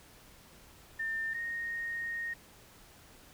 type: tone pair in turn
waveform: sine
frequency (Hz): 1800 / 1857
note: A6 / A#6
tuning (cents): +39 / -7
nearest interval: minor second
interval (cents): 54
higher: second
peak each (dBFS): -32 / -34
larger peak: first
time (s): 0.99-1.34 / 1.34-2.34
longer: second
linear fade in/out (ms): 10
effects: pink hiss -57 dBFS RMS until 3.33 s